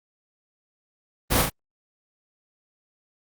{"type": "noise with echo", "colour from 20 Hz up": "pink", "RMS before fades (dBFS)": -21, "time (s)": [1.3, 1.43], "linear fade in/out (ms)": 20, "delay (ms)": 36, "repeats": 2, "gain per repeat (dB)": -3, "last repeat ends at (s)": 1.502, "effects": ["Opus 32 kbps"]}